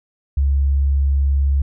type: tone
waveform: sine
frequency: 69.3 Hz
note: C#2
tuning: in tune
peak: -13 dBFS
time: 0.37-1.62 s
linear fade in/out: 5 ms
effects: none